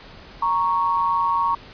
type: tone pair together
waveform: sine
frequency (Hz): 932.3 / 1108.7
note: A#5 / C#6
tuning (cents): 0 / 0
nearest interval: minor third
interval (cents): 300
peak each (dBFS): -21 / -20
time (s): 0.42-1.55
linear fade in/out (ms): 5
effects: pink hiss -43 dBFS RMS until 1.73 s + resampled to 11025 Hz